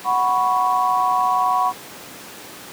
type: chord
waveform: sine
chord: F# suspended fourth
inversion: none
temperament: equal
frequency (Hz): 740 / 987.8 / 1108.7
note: F#5 / B5 / C#6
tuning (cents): 0 / 0 / 0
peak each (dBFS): -20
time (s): 0.04-1.73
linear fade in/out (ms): 50
effects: pink hiss -37 dBFS RMS until 2.72 s + high-pass 200 Hz 12 dB/octave